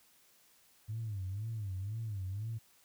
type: tone with vibrato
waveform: sine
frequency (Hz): 103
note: G#2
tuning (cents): -14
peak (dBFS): -35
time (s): 0.88-2.59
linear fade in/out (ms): 20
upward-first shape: sine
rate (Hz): 2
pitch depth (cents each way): 180
effects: tanh soft clip ceiling -31 dBFS + white hiss -66 dBFS RMS until 2.84 s